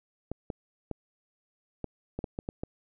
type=clicks; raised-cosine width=2 ms; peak=-20 dBFS; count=9; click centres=0.316 / 0.502 / 0.913 / 1.843 / 2.19 / 2.242 / 2.389 / 2.489 / 2.635 s; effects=none